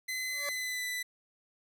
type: tone with pitch glide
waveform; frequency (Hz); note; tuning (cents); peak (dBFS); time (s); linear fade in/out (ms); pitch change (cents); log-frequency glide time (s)
sawtooth; 2035 to 1990.8; C7 to B6; -49 to +13; -30; 0.08-1.03; 10; -38; 0.44-0.86
type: tone with exponential growth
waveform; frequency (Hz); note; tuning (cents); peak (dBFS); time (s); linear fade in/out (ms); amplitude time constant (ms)
20% pulse; 573; D5; -43; -29; 0.26-0.49; 0; 50
effects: none